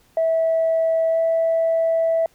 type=tone with pitch glide; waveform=sine; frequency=652 to 656.5 Hz; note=E5 to E5; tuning=-19 to -7 cents; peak=-15 dBFS; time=0.17-2.26 s; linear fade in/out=2 ms; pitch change=+12 cents; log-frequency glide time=1.1-1.18 s; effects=tanh soft clip ceiling -12 dBFS + pink hiss -58 dBFS RMS until 2.34 s